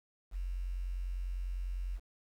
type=tone; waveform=sine; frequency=45 Hz; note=F#1; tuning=47 cents flat; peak=-34 dBFS; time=0.31-2 s; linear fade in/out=50 ms; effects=10-bit